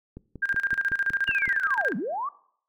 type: click train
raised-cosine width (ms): 3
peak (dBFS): -26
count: 8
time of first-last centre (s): 0.17-1.478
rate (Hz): 5.35
type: tone with tremolo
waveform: sine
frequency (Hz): 1600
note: G6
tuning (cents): +35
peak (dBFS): -21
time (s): 0.42-1.93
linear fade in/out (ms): 10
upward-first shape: square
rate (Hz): 14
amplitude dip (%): 80
type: linear two-way sweep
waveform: sine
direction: down then up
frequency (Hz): 2868 to 170 to 1195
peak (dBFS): -27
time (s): 1.27-2.29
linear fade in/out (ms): 5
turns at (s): 1.96
effects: noise-tail reverb RT60 0.6 s tail -20 dB re dry